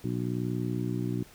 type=harmonic tone; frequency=60.8 Hz; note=B1; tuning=26 cents flat; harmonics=2 / 3 / 4 / 5 / 6; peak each=-32 / -34 / -37 / -35 / -38 dBFS; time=0.04-1.23 s; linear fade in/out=5 ms; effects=pink hiss -54 dBFS RMS until 1.34 s